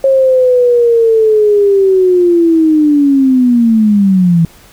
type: linear sweep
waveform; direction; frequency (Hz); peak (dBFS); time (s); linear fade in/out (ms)
sine; down; 542 to 162.6; -5; 0.04-4.45; 2
effects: pink hiss -41 dBFS RMS until 4.72 s